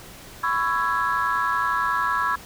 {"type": "chord", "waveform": "sine", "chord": "C# minor seventh", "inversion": "third", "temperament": "just", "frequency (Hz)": [997.9, 1108.7, 1330.5, 1663.1], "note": ["B5", "C#6", "E6", "G#6"], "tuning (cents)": [18, 0, 16, 2], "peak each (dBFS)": -25, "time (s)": [0.43, 2.36], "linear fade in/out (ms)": 10, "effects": ["tanh soft clip ceiling -13 dBFS", "pink hiss -43 dBFS RMS until 2.45 s"]}